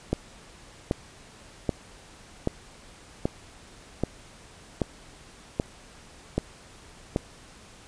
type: click train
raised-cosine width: 2 ms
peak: -10 dBFS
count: 10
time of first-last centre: 0.13-7.161 s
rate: 1.28 Hz
effects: pink hiss -50 dBFS RMS until 7.87 s + resampled to 22050 Hz